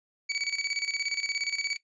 25% pulse tone with tremolo, 2271 Hz, C#7, 41 cents sharp, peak -23 dBFS, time 0.29-1.77 s, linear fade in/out 10 ms, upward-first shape square, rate 17 Hz, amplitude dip 70%, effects noise-tail reverb RT60 0.1 s tail -17 dB re dry + resampled to 22050 Hz

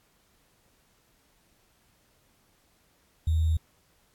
sine tone with sample-and-hold, 80.1 Hz, E2, 49 cents flat, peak -21 dBFS, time 3.27-3.57 s, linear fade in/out 5 ms, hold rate 3675 Hz, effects pink hiss -66 dBFS RMS until 4.14 s + AAC 64 kbps

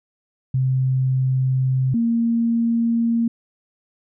sine tone pair in turn, 130.5 / 231.7 Hz, C3 / A#3, -4 / -10 cents, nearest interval minor seventh, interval 994 cents, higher second, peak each -16 dBFS, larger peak neither, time 0.54-1.94 / 1.94-3.28 s, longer first, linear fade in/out 5 ms, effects none

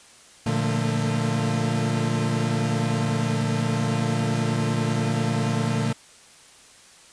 40% pulse chord, Bb major seventh, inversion none, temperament equal with one note detuned, 116.54 / 146.83 / 174.61 / 222.9 Hz, Bb2 / D3 / F3 / A3, 0 / 0 / 0 / +23 cents, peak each -25 / -26 / -31 / -26 dBFS, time 0.46-5.93 s, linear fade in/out 5 ms, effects white hiss -50 dBFS RMS until 7.12 s + resampled to 22050 Hz

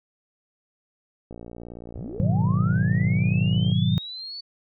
click train, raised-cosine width 2 ms, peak -26 dBFS, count 142, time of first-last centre 1.31-3.716 s, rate 58.6 Hz
sine linear sweep, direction up, 36.75 to 4518 Hz, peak -33 dBFS, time 1.95-4.41 s, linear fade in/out 10 ms
sine chord, G# minor seventh, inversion none, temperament equal, 103.83 / 123.47 / 155.56 / 185 Hz, G#2 / B2 / D#3 / F#3, 0 / 0 / 0 / 0 cents, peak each -24 dBFS, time 2.2-3.98 s, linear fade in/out 0 ms
effects none

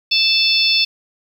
harmonic tone, 880 Hz, A5, in tune, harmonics 3 / 4 / 5 / 6, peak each -18 / -18 / -18 / -18 dBFS, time 0.11-0.85 s, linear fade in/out 10 ms, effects 7-bit

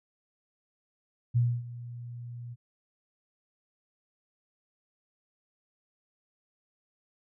sine tone with ADSR envelope, 120 Hz, B2, 49 cents flat, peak -20 dBFS, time 1.34-2.56 s, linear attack 26 ms, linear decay 260 ms, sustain -18 dB, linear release 35 ms, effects none

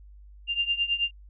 sine tone with tremolo, 2794 Hz, F7, in tune, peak -20 dBFS, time 0.47-1.11 s, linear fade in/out 50 ms, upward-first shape triangle, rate 9.3 Hz, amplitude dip 90%, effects added 50 Hz sine -46 dBFS peak until 1.29 s

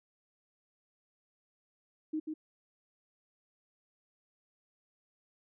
sine tone with echo, 311.1 Hz, D#4, in tune, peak -31 dBFS, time 2.13-2.2 s, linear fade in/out 10 ms, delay 140 ms, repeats 1, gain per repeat -4 dB, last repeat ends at 2.34 s, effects none

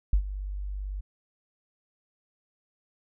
sine tone with ADSR envelope, 49 Hz, G1, in tune, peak -16 dBFS, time 0.13-1.01 s, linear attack 3 ms, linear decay 85 ms, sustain -15 dB, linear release 11 ms, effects none

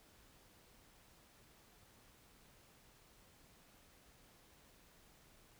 silence, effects pink hiss -66 dBFS RMS until 5.59 s

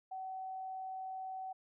sine tone, 757 Hz, F#5, 39 cents sharp, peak -40 dBFS, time 0.11-1.53 s, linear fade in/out 10 ms, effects none

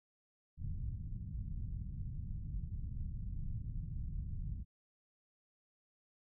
pink low-pass noise, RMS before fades -41 dBFS, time 0.57-4.65 s, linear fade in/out 50 ms, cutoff 150 Hz, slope 24 dB/octave, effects none

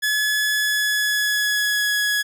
sawtooth tone with pitch glide, 1706 to 1679.6 Hz, G#6 to G#6, +46 to +19 cents, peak -15 dBFS, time 0.02-2.23 s, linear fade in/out 20 ms, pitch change -27 cents, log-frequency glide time 0.55-1.93 s, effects none

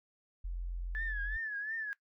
sine tone, 43.65 Hz, F1, in tune, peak -35 dBFS, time 0.44-1.37 s, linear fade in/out 10 ms
sine tone with vibrato, 1724 Hz, A6, 36 cents flat, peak -35 dBFS, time 0.95-1.93 s, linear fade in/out 0 ms, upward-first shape triangle, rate 2.8 Hz, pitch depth 110 cents each way
effects noise-tail reverb RT60 0.1 s tail -18 dB re dry + tanh soft clip ceiling -25 dBFS

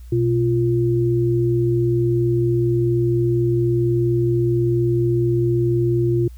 sine tone pair together, 122.7 / 347 Hz, B2 / F4, -11 / -11 cents, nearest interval octave + tritone, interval 1800 cents, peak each -18 dBFS, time 0.12-6.28 s, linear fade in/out 5 ms, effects added 60 Hz sine -35 dBFS peak until 6.37 s + white hiss -57 dBFS RMS until 6.37 s

